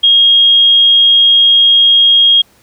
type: tone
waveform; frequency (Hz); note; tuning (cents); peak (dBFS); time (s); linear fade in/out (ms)
sine; 3260; G#7; -33; -4; 0.03-2.42; 10
effects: pink hiss -49 dBFS RMS until 2.62 s + high-pass 60 Hz 12 dB/octave